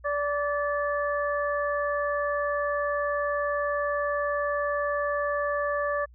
harmonic tone, 580 Hz, D5, 22 cents flat, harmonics 1 / 2 / 3, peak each -27 / -30 / -32 dBFS, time 0.04-6.06 s, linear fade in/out 20 ms, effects added 60 Hz sine -49 dBFS peak until 6.14 s

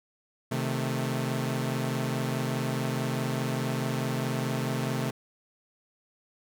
sawtooth chord, A diminished, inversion first, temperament equal, 130.81 / 155.56 / 220 Hz, C3 / Eb3 / A3, 0 / 0 / 0 cents, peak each -26 / -31 / -29 dBFS, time 0.51-5.11 s, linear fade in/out 10 ms, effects none

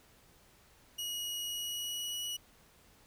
sawtooth tone with pitch glide, 2900 to 2927 Hz, F#7 to F#7, -35 to -19 cents, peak -33 dBFS, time 0.98-2.37 s, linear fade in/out 10 ms, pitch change +16 cents, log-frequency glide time 1.48-2.25 s, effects pink hiss -63 dBFS RMS until 3.06 s

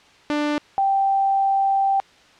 sawtooth / sine tone pair in turn, 296 / 783 Hz, D4 / G5, +14 / -2 cents, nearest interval octave + perfect fourth, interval 1684 cents, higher second, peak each -16 / -16 dBFS, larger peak neither, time 0.3-0.58 / 0.78-2 s, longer second, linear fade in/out 0 ms, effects white hiss -51 dBFS RMS until 2.39 s + low-pass 4000 Hz 12 dB/octave

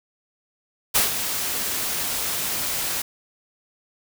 white noise with ADSR envelope, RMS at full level -17 dBFS, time 0.94-3.02 s, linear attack 19 ms, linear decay 140 ms, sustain -9 dB, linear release 5 ms, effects none

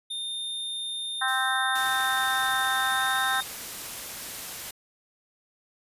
square tone with pitch glide, 3631 to 3667 Hz, A#7 to A#7, -46 to -29 cents, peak -31 dBFS, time 0.1-3.43 s, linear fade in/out 10 ms, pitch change +17 cents, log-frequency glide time 2.83-3.2 s
harmonic tone, 261.3 Hz, C4, 2 cents flat, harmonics 3 / 4 / 5 / 6 / 7, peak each -30 / -32 / -31 / -28 / -32 dBFS, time 1.21-3.41 s, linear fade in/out 10 ms
blue noise with exponential decay, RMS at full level -42 dBFS, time 1.28-2.53 s, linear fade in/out 1 ms, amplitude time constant 270 ms
white noise, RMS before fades -37 dBFS, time 1.75-4.71 s, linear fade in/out 5 ms
effects resampled to 32000 Hz

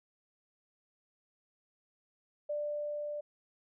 sine tone with level ramp, 591 Hz, D5, 11 cents sharp, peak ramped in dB -32 to -36 dBFS, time 2.49-3.21 s, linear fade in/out 10 ms, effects none

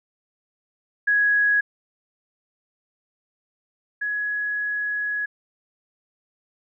sine tone pair in turn, 1667 / 1678.6 Hz, G#6 / G#6, +6 / +18 cents, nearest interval unison, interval 12 cents, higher second, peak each -16 / -23 dBFS, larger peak first, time 1.07-1.61 / 4.01-5.26 s, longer second, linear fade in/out 10 ms, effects none

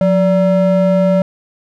triangle ring-modulated tone, 380 Hz, F#4, 46 cents sharp, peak -4 dBFS, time 0.01-1.22 s, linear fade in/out 2 ms, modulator 200 Hz, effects none

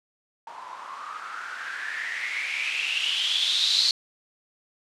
violet noise with low-pass filter sweep, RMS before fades -28 dBFS, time 0.47-3.91 s, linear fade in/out 2 ms, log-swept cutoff 900 to 4300 Hz, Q 7.9, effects low-pass 9000 Hz 12 dB/octave

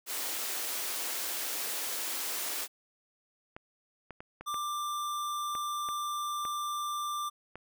white high-pass noise, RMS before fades -35 dBFS, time 0.06-2.68 s, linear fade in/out 50 ms, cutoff 280 Hz, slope 24 dB/octave
clicks, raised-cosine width 0.5 ms, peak -28 dBFS, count 9, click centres 3.565 / 4.107 / 4.205 / 4.41 / 4.543 / 5.552 / 5.888 / 6.452 / 7.556 s
square tone, 1184 Hz, D6, 14 cents sharp, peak -33 dBFS, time 4.46-7.3 s, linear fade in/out 20 ms
effects none

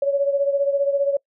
sine beating tone pair, 558 / 573 Hz, C#5 / D5, +11 / -43 cents, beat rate 15 Hz, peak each -18 / -24 dBFS, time 0.02-1.17 s, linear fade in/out 5 ms, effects noise-tail reverb RT60 0.1 s tail -24 dB re dry

